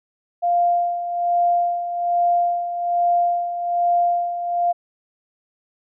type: tone with tremolo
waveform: sine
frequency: 698 Hz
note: F5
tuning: 1 cent flat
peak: -14 dBFS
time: 0.42-4.73 s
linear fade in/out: 20 ms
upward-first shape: sine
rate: 1.2 Hz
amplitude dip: 65%
effects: none